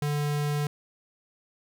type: tone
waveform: square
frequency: 146.83 Hz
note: D3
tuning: in tune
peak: -26 dBFS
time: 0.02-0.67 s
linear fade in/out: 2 ms
effects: none